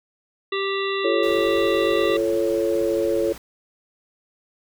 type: harmonic tone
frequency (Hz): 392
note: G4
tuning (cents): 0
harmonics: 1 / 3 / 5 / 7 / 9 / 10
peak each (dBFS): -24 / -29 / -31 / -32 / -34 / -34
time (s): 0.52-2.17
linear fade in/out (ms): 5
type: chord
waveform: sine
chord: F augmented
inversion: none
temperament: equal with one note detuned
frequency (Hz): 342.6 / 440 / 554.4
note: F4 / A4 / C#5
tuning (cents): -33 / 0 / 0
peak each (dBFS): -23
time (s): 1.04-3.33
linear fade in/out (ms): 10
type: noise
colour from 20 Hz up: pink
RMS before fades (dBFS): -40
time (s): 1.23-3.38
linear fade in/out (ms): 2
effects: none